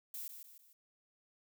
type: noise with echo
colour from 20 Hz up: violet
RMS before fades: -44 dBFS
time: 0.14-0.28 s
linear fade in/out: 2 ms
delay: 150 ms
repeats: 3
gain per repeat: -7 dB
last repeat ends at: 0.73 s
effects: none